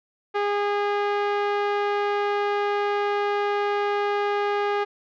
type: tone with low-pass filter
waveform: 5% pulse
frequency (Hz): 409.2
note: G#4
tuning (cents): -26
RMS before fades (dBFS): -24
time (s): 0.34-4.85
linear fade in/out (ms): 20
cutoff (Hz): 1000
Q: 0.53
effects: none